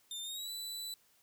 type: tone with pitch glide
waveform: sawtooth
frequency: 3603 to 3975 Hz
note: A7 to B7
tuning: +40 to +10 cents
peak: -37 dBFS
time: 0.11-0.94 s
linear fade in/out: 2 ms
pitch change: +170 cents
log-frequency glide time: 0.23-0.5 s
effects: white hiss -69 dBFS RMS until 1.22 s